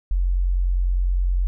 sine tone, 44.93 Hz, F1, 50 cents sharp, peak -17 dBFS, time 0.11-1.47 s, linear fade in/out 0 ms, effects none

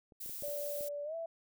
clicks, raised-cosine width 2 ms, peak -45 / -43 / -41 / -37 / -45 / -40 dBFS, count 6, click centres 0.122 / 0.261 / 0.295 / 0.424 / 0.483 / 0.809 s
violet noise, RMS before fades -43 dBFS, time 0.2-0.89 s, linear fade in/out 10 ms
sine tone with pitch glide, 580 to 662.4 Hz, D5 to E5, -22 to +8 cents, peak -37 dBFS, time 0.43-1.26 s, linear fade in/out 5 ms, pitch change +230 cents, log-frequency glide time 1.04-1.15 s
effects none

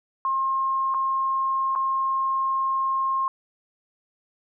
sine tone with dropouts, 1068 Hz, C6, 35 cents sharp, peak -21 dBFS, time 0.25-3.28 s, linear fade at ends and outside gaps 1 ms, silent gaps 0.941-0.945 / 1.752-1.759 s, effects none

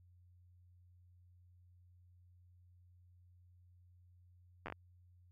slowing click train, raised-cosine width 0.5 ms, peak -28 dBFS, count 5, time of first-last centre 4.66-4.724 s, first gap 10 ms, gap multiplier 1.32, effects added 89 Hz sine -62 dBFS peak until 5.31 s

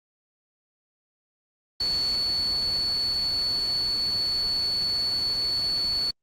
sine tone in noise, 4435 Hz, C#8, in tune, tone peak -23 dBFS, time 1.8-6.11 s, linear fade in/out 5 ms, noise pink, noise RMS -39 dBFS, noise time 1.8-6.11 s, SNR +13 dB, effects low-pass 12000 Hz 12 dB/octave + Opus 48 kbps

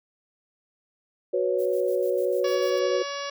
sine chord, F# suspended fourth, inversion none, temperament just, 370 / 493.3 / 555 Hz, F#4 / B4 / C#5, 0 / -2 / +2 cents, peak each -26 dBFS, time 1.33-3.03 s, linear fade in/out 10 ms
violet noise with tremolo, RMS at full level -46 dBFS, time 1.58-2.8 s, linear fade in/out 20 ms, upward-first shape square, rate 6.7 Hz, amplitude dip 65%
harmonic tone, 565 Hz, C#5, 33 cents sharp, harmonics 1 / 2 / 3 / 4 / 5 / 6 / 7 / 8 / 9 / 10, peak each -34 / -35 / -39 / -42 / -41 / -43 / -45 / -46 / -42 / -42 dBFS, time 2.44-3.3 s, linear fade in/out 5 ms
effects none

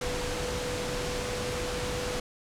sine tone in noise, 493.9 Hz, B4, in tune, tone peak -34 dBFS, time 0.01-2.2 s, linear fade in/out 5 ms, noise pink, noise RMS -33 dBFS, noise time 0.01-2.2 s, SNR -4 dB, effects low-pass 8000 Hz 12 dB/octave

